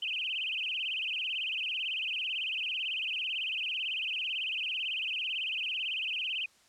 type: tone with vibrato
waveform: sine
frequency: 2794 Hz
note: F7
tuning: in tune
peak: -31 dBFS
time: 0.02-6.46 s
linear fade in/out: 5 ms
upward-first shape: sine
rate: 18 Hz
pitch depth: 210 cents each way
effects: white hiss -63 dBFS RMS until 6.68 s + low-pass 8000 Hz 12 dB/octave